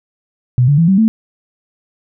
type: tone with pitch steps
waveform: sine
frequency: 124.5 / 143.84 / 166.19 / 192.01 / 221.8 Hz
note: B2 / D3 / E3 / G3 / A3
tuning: +14 / -36 / +14 / -36 / +14 cents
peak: -7 dBFS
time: 0.58-1.08 s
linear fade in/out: 0 ms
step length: 100 ms
effects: none